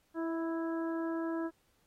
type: harmonic tone with a mistuned harmonic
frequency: 329.6 Hz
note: E4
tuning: in tune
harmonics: 1 / 2 / 3 / 4 / 5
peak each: -33 / -42 / -45 / -47 / -48 dBFS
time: 0.14-1.51 s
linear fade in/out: 50 ms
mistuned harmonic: 2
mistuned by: -17 cents
effects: pink hiss -73 dBFS RMS until 1.86 s + AAC 48 kbps